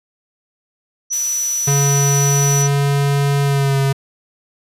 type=tone; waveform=sine; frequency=5920 Hz; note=F#8; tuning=in tune; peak=-17 dBFS; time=1.1-2.68 s; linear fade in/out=20 ms
type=noise; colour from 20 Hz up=blue; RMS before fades=-27 dBFS; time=1.12-2.63 s; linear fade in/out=10 ms
type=tone with pitch glide; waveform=square; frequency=141.1 to 137 Hz; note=C#3 to C#3; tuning=+31 to -20 cents; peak=-14 dBFS; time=1.67-3.93 s; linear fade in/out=10 ms; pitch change=-51 cents; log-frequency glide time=3.43-3.78 s
effects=resampled to 32000 Hz